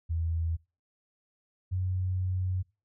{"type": "tone pair in turn", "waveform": "sine", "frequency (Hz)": [82.41, 92.36], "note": ["E2", "F#2"], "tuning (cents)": [0, -3], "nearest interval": "major second", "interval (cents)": 197, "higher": "second", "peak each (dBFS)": -27, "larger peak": "neither", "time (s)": [[0.09, 0.57], [1.71, 2.63]], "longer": "second", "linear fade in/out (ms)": 20, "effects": ["noise-tail reverb RT60 0.3 s tail -23 dB re dry"]}